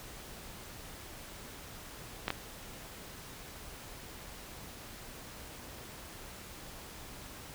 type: clicks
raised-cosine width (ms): 0.3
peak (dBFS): -15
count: 2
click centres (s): 2.281 / 2.304
effects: pink hiss -48 dBFS RMS until 7.54 s